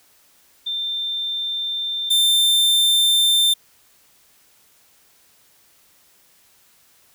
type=tone pair in turn; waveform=sine / 45% pulse; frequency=3580 / 3580 Hz; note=A7 / A7; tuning=+29 / +29 cents; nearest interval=unison; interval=0 cents; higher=neither; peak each=-22 / -14 dBFS; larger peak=second; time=0.66-2.1 / 2.1-3.54 s; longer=neither; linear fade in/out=10 ms; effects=white hiss -56 dBFS RMS until 7.14 s